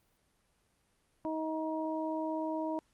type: harmonic tone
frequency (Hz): 316.1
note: D#4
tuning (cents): +27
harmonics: 1 / 2 / 3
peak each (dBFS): -35 / -37 / -39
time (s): 1.25-2.79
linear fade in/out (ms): 0
effects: pink hiss -73 dBFS RMS until 2.93 s + Opus 32 kbps